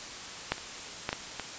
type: clicks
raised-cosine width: 0.3 ms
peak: -10 / -26 / -13 / -14 / -17 dBFS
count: 5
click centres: 0.52 / 0.581 / 1.091 / 1.129 / 1.397 s
effects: white hiss -41 dBFS RMS until 1.58 s + resampled to 16000 Hz